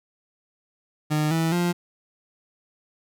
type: tone with pitch steps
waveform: 30% pulse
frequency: 152.2 / 163.12 / 174.83 Hz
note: D#3 / E3 / F3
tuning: -38 / -18 / +2 cents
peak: -18 dBFS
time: 1.1-1.73 s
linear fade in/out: 20 ms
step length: 210 ms
effects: none